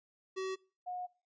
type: tone pair in turn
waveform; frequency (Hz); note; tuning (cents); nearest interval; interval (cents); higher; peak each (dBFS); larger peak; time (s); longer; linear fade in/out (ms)
square / sine; 379.1 / 723.5; F#4 / F#5; +42 / -39; major seventh; 1119; second; -36 / -37; first; 0.36-0.56 / 0.86-1.07; second; 20
effects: noise-tail reverb RT60 0.4 s tail -24 dB re dry + resampled to 16000 Hz